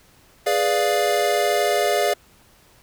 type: chord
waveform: square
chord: G# diminished seventh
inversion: none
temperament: equal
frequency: 415.3 / 493.9 / 587.3 / 698.5 Hz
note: G#4 / B4 / D5 / F5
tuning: 0 / 0 / 0 / 0 cents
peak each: -24 / -28 / -23 / -23 dBFS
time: 0.46-2.14 s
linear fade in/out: 10 ms
effects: pink hiss -54 dBFS RMS until 2.82 s